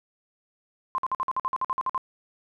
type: tone bursts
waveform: sine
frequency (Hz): 1046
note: C6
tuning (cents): -1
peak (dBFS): -23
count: 13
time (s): 0.95-1.978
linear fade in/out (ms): 0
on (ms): 32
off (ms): 51
effects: none